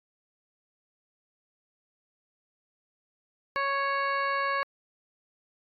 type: harmonic tone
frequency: 554.4 Hz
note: C#5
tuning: in tune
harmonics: 1 / 2 / 3 / 4 / 5 / 7 / 8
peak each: -34 / -28 / -32 / -36 / -43 / -49 / -45 dBFS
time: 3.56-4.63 s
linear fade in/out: 0 ms
effects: AAC 48 kbps